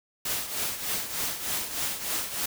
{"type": "noise with tremolo", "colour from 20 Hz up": "white", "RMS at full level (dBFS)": -28, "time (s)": [0.25, 2.46], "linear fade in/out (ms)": 5, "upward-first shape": "triangle", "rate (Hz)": 3.3, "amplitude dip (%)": 70, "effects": []}